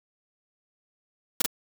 white noise with echo, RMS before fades -22 dBFS, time 1.4-1.42 s, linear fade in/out 5 ms, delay 42 ms, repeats 1, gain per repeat -2 dB, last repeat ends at 1.462 s, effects none

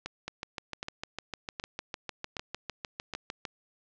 two click trains, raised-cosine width 0.2 ms, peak -18 / -18 dBFS, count 22 / 5, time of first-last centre 0.28-3.452 / 0.06-3.137 s, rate 6.62 / 1.3 Hz, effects low-pass 6000 Hz 12 dB/octave

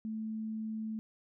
sine tone, 219.2 Hz, A3, 6 cents flat, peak -35 dBFS, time 0.05-0.99 s, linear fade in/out 0 ms, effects none

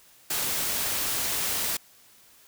white noise, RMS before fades -28 dBFS, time 0.3-1.77 s, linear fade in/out 5 ms, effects white hiss -56 dBFS RMS until 2.47 s

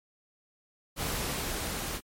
pink noise with level ramp, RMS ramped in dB -32 to -35 dBFS, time 0.96-2.01 s, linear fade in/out 50 ms, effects MP3 64 kbps

